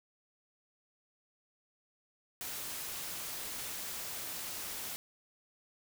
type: noise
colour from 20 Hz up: white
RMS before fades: -41 dBFS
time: 2.41-4.96 s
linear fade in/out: 0 ms
effects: none